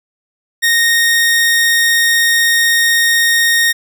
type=tone; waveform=sawtooth; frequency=1856 Hz; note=A#6; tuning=8 cents flat; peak=-6 dBFS; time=0.62-3.73 s; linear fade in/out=20 ms; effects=none